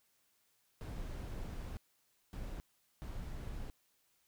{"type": "noise bursts at uneven times", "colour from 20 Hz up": "brown", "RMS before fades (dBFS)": -43, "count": 3, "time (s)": [[0.81, 1.77], [2.33, 2.6], [3.02, 3.7]], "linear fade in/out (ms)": 0, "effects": ["white hiss -75 dBFS RMS until 4.27 s"]}